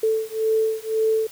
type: beating tone pair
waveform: sine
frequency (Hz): 440 / 441.9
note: A4 / A4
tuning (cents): 0 / +7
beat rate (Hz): 1.9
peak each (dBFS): -22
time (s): 0.03-1.27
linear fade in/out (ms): 5
effects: white hiss -44 dBFS RMS until 1.31 s